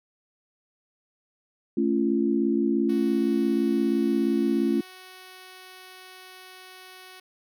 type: chord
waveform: sine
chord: A augmented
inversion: none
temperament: equal with one note detuned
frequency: 220 / 277.2 / 343.2 Hz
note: A3 / C#4 / E#4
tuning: 0 / 0 / -30 cents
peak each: -25 dBFS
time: 1.77-4.81 s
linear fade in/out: 5 ms
type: tone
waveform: 5% pulse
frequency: 371.4 Hz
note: F#4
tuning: 7 cents sharp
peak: -33 dBFS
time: 2.89-7.2 s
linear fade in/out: 5 ms
effects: none